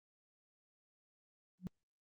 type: tone with exponential growth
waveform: sine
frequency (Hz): 182.2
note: F#3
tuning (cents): -26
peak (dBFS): -34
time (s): 1.59-1.67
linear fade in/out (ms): 0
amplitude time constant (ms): 17
effects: Opus 24 kbps